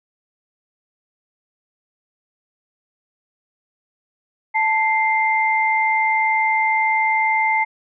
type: tone pair together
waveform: sine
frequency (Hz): 880 / 2093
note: A5 / C7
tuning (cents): 0 / 0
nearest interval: octave + minor third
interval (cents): 1500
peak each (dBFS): -18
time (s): 4.54-7.65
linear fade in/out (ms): 20
effects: none